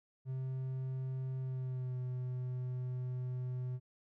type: tone with pitch glide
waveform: triangle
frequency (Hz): 130.81 to 126.21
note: C3 to B2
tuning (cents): 0 to +38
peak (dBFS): -34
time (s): 0.25-3.8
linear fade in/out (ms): 50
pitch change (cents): -62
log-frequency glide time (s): 1.4-1.98
effects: none